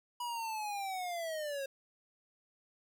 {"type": "linear sweep", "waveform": "square", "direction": "down", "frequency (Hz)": [977, 536], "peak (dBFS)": -37, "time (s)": [0.2, 1.66], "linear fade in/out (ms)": 5, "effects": []}